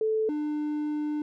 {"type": "tone pair in turn", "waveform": ["sine", "triangle"], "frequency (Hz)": [437.4, 299.6], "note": ["A4", "D4"], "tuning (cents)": [-10, 35], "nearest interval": "perfect fifth", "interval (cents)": 655, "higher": "first", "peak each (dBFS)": [-23, -25], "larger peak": "first", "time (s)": [[0.01, 0.29], [0.29, 1.22]], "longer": "second", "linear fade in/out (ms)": 2, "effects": []}